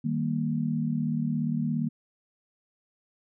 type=chord; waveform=sine; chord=Eb major; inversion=none; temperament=equal; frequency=155.56 / 196 / 233.1 Hz; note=Eb3 / G3 / Bb3; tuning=0 / 0 / 0 cents; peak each=-29 / -33 / -28 dBFS; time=0.04-1.89 s; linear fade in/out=10 ms; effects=none